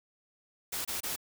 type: noise bursts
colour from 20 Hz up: white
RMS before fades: -35 dBFS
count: 3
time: 0.72-1.162 s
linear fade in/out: 10 ms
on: 130 ms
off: 26 ms
effects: none